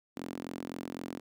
sawtooth tone with high-pass filter, 43.92 Hz, F1, 11 cents sharp, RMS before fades -41 dBFS, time 0.16-1.2 s, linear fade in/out 10 ms, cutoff 260 Hz, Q 3, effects none

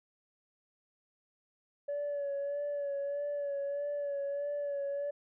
sine tone with vibrato, 570 Hz, C#5, 48 cents sharp, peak -31 dBFS, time 1.88-5.11 s, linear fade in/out 10 ms, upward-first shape sine, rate 1.6 Hz, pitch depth 31 cents each way, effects tanh soft clip ceiling -30 dBFS

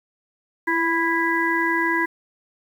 harmonic tone with a mistuned harmonic, 329.6 Hz, E4, in tune, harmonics 1 / 3 / 5 / 6, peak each -24 / -24 / -24 / -24 dBFS, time 0.67-2.06 s, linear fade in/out 10 ms, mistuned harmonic 1, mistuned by +24 cents, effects 8-bit

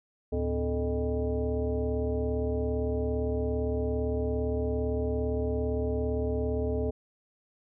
sine tone with frequency modulation, 252.7 Hz, B3, 40 cents sharp, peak -26 dBFS, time 0.32-6.91 s, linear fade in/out 10 ms, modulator 181 Hz, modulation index 1.7, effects none

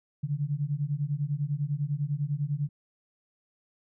sine beating tone pair, 140 / 150 Hz, C#3 / D3, +18 / +37 cents, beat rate 10 Hz, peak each -30 dBFS, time 0.23-2.69 s, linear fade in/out 10 ms, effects none

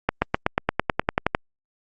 accelerating click train, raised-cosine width 0.5 ms, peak -3 dBFS, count 13, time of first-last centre 0.09-1.349 s, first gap 130 ms, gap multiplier 0.96, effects Opus 48 kbps

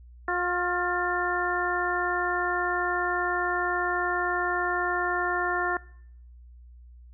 harmonic tone with a mistuned harmonic, 356.5 Hz, F4, 36 cents sharp, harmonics 1 / 2 / 3 / 4 / 5, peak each -31 / -31 / -31 / -31 / -31 dBFS, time 0.28-5.77 s, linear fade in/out 2 ms, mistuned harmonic 4, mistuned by -33 cents, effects noise-tail reverb RT60 0.7 s tail -23 dB re dry + added 60 Hz sine -46 dBFS peak until 7.13 s

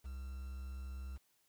triangle tone with quantisation, 65.41 Hz, C2, in tune, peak -40 dBFS, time 0.04-1.18 s, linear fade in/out 20 ms, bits 10, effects white hiss -75 dBFS RMS until 1.48 s

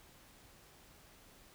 silence, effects pink hiss -61 dBFS RMS until 1.54 s

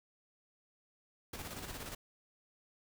pink noise with tremolo, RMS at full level -43 dBFS, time 1.33-1.95 s, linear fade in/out 5 ms, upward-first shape square, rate 17 Hz, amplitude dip 45%, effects none

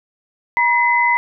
sine tone pair together, 958 / 2030 Hz, A#5 / B6, +47 / +47 cents, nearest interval octave + minor second, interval 1300 cents, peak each -15 dBFS, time 0.57-1.17 s, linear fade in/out 0 ms, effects none

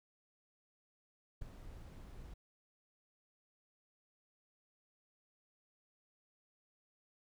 brown noise with ADSR envelope, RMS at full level -44 dBFS, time 1.41-2.34 s, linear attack 12 ms, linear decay 5 ms, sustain -7 dB, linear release 6 ms, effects none

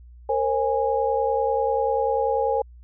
sine tone cluster, 462.8 / 533 / 825 Hz, A#4 / C5 / G#5, -13 / +32 / -12 cents, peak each -24 dBFS, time 0.29-2.62 s, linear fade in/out 5 ms, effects added 60 Hz sine -43 dBFS peak until 2.83 s

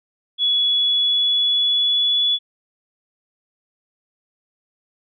sine tone with pitch glide, 3388 to 3419 Hz, G#7 to G#7, +34 to +50 cents, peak -15 dBFS, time 0.38-2.39 s, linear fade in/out 50 ms, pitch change +16 cents, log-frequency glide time 0.65-2.26 s, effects none

